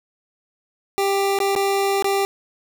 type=tone with dropouts; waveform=25% pulse; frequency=394.8 Hz; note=G4; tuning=12 cents sharp; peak=-14 dBFS; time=0.98-2.25 s; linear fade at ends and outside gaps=0 ms; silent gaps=1.388-1.402 / 1.552-1.561 / 2.024-2.044 s; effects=none